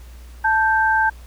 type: tone pair together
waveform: sine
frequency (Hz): 880 / 1568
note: A5 / G6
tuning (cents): 0 / 0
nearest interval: minor seventh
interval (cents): 1000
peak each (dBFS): -17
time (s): 0.44-1.1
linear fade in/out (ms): 10
effects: added 60 Hz sine -37 dBFS peak until 1.26 s + pink hiss -50 dBFS RMS until 1.26 s